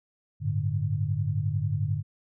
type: chord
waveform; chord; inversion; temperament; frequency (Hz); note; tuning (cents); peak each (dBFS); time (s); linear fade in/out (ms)
sine; G suspended second; none; equal with one note detuned; 98 / 109.18 / 146.83; G2 / A2 / D3; 0 / -13 / 0; -29; 0.4-2.03; 50
effects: none